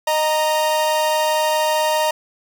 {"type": "tone pair together", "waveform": "45% pulse", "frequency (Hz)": [617.4, 932.3], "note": ["D#5", "A#5"], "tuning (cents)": [-14, 0], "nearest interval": "perfect fifth", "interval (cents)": 714, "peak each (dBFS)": -19, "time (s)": [0.07, 2.11], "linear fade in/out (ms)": 5, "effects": []}